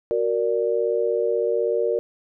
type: chord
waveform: sine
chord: Gb augmented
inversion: none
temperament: equal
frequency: 370 / 466.2 / 587.3 Hz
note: Gb4 / Bb4 / D5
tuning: 0 / 0 / 0 cents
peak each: -26 / -21 / -26 dBFS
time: 0.11-1.99 s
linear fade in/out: 0 ms
effects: none